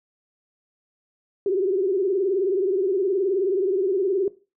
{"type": "tone with vibrato", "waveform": "sine", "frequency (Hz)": 381.7, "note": "G4", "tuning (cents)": -46, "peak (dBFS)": -19, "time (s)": [1.46, 4.28], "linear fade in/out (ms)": 2, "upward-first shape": "triangle", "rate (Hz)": 19, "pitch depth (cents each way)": 140, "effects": ["noise-tail reverb RT60 0.3 s tail -17 dB re dry"]}